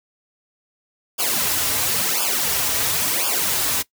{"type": "noise with flanger", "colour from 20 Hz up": "white", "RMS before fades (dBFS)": -21, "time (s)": [1.18, 3.83], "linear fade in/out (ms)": 20, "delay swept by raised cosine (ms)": [0.5, 5.6], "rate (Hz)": 0.96, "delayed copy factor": -0.9, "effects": ["noise-tail reverb RT60 0.1 s tail -20 dB re dry"]}